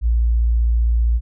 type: tone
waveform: sine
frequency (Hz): 57.7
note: A#1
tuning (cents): -17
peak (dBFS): -13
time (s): 0.01-1.21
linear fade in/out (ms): 50
effects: none